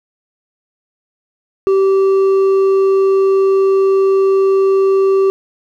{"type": "tone with hard clipping", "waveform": "sine", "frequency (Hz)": 387.4, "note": "G4", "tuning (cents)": -20, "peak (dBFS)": -10, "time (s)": [1.67, 5.3], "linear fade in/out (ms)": 0, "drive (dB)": 4, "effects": []}